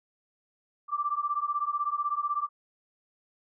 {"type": "beating tone pair", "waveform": "sine", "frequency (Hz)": [1166, 1182], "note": ["D6", "D6"], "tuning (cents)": [-13, 11], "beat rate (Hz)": 16, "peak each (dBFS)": -30, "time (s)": [0.88, 2.49], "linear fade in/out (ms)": 50, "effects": []}